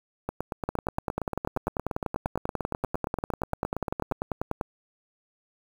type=two click trains; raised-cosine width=1 ms; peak=-13 / -15 dBFS; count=41 / 34; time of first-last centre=0.69-4.612 / 0.29-4.114 s; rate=10.2 / 8.63 Hz; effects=7-bit